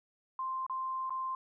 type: tone with dropouts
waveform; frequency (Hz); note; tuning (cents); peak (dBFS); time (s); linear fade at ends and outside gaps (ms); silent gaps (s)
sine; 1046.5; C6; 0; -33; 0.39-1.35; 2; 0.665-0.697 / 1.096-1.105
effects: none